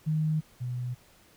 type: tone pair in turn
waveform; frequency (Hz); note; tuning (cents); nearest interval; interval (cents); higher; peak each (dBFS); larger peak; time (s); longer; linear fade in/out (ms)
sine; 155.56 / 123.9; D#3 / B2; 0 / +6; major third; 394; first; -24 / -30; first; 0.06-0.41 / 0.6-0.95; neither; 20
effects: pink hiss -59 dBFS RMS until 1.36 s